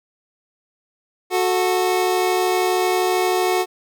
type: tone pair together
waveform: 25% pulse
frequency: 367.2 / 440 Hz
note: F#4 / A4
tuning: -13 / 0 cents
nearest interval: minor third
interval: 313 cents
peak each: -14 / -20 dBFS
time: 1.3-3.66 s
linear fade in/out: 50 ms
effects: none